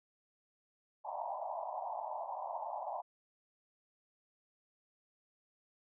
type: band-pass noise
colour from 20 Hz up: pink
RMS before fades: -41 dBFS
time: 1.04-3.02 s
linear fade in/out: 20 ms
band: 610 to 1000 Hz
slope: 96 dB/octave
effects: none